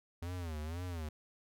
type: tone with vibrato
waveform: square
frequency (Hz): 82.8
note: E2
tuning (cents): +8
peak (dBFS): -39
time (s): 0.22-1.09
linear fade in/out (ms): 5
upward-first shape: sine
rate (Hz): 2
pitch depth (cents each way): 160
effects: none